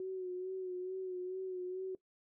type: tone with vibrato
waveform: sine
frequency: 370 Hz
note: F#4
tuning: in tune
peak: -37 dBFS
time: 0-1.95 s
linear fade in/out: 2 ms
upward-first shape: sine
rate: 2.3 Hz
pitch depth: 39 cents each way
effects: noise-tail reverb RT60 0.1 s tail -19 dB re dry